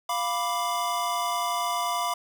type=chord; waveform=square; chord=B diminished; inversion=second; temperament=equal; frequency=698.5 / 987.8 / 1174.7 Hz; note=F5 / B5 / D6; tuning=0 / 0 / 0 cents; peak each=-31 / -30 / -31 dBFS; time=0.09-2.14 s; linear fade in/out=5 ms; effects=none